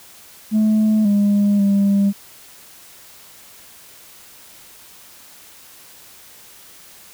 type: tone with pitch steps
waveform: sine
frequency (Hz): 215.7 / 203.7 / 199.4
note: A3 / G#3 / G3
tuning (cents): -34 / -33 / +30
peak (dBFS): -10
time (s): 0.51-2.13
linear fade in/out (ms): 50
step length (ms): 540
effects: tanh soft clip ceiling -11 dBFS + white hiss -44 dBFS RMS until 7.13 s